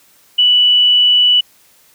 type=tone; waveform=sine; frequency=2960 Hz; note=F#7; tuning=in tune; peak=-7 dBFS; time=0.38-1.41 s; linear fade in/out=10 ms; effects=white hiss -50 dBFS RMS until 1.94 s + high-pass 60 Hz 12 dB/octave